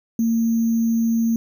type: tone with sample-and-hold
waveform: sine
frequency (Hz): 228.4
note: A#3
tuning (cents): -35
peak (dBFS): -16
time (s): 0.19-1.36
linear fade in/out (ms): 2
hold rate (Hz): 6300
effects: none